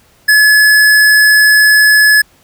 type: tone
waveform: square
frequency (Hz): 1707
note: G#6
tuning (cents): +47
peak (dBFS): -5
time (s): 0.28-2.22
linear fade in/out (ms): 10
effects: pink hiss -49 dBFS RMS until 2.43 s